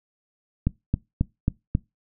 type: click train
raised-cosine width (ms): 5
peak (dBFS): -8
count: 5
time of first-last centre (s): 0.67-1.751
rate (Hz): 3.7
effects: noise-tail reverb RT60 0.2 s tail -22 dB re dry